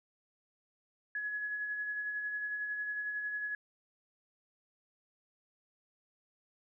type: tone with tremolo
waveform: sine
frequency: 1688 Hz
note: G#6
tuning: 28 cents sharp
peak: -33 dBFS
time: 1.15-3.55 s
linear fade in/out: 2 ms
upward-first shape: sine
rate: 11 Hz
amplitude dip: 35%
effects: none